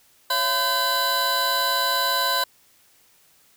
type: tone cluster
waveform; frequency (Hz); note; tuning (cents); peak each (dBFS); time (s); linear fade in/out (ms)
square; 554 / 681 / 1013 / 1537 / 3991; C#5 / F5 / B5 / G6 / B7; -1 / -44 / +44 / -35 / +17; -33 / -32 / -25 / -28 / -25; 0.3-2.44; 5
effects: white hiss -58 dBFS RMS until 3.56 s